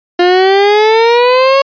30% pulse exponential sweep, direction up, 350 to 554.4 Hz, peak -3 dBFS, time 0.19-1.62 s, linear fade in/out 5 ms, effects resampled to 11025 Hz

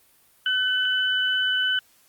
sine tone pair together, 1515.2 / 2999 Hz, F#6 / F#7, +41 / +23 cents, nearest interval octave, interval 1182 cents, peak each -23 / -23 dBFS, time 0.46-1.79 s, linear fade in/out 2 ms, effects white hiss -59 dBFS RMS until 2.08 s + Opus 32 kbps

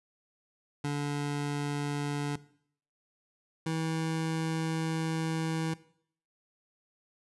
25% pulse tone pair in turn, 144.8 / 161.22 Hz, D3 / E3, -24 / -38 cents, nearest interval major second, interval 186 cents, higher second, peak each -26 dBFS, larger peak neither, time 0.84-2.36 / 3.66-5.74 s, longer second, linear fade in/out 5 ms, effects noise-tail reverb RT60 0.6 s tail -18 dB re dry + resampled to 24000 Hz

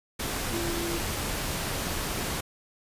sine tone in noise, 340.6 Hz, F4, 43 cents flat, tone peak -32 dBFS, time 0.53-0.98 s, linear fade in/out 10 ms, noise pink, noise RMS -31 dBFS, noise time 0.19-2.41 s, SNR -4 dB, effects resampled to 32000 Hz

